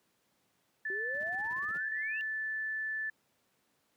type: tone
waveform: sine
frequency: 1751 Hz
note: A6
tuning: 9 cents flat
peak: -33 dBFS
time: 0.85-3.1 s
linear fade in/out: 5 ms
type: exponential sweep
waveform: sine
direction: up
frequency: 373.8 to 2813 Hz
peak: -40 dBFS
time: 0.9-2.21 s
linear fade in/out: 0 ms
type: noise bursts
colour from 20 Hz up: brown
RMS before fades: -47 dBFS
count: 11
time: 1.14-1.777 s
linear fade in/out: 5 ms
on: 37 ms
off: 23 ms
effects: pink hiss -74 dBFS RMS until 3.96 s + high-pass 150 Hz 12 dB/octave